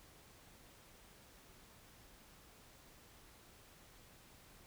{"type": "silence", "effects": ["pink hiss -62 dBFS RMS until 4.66 s"]}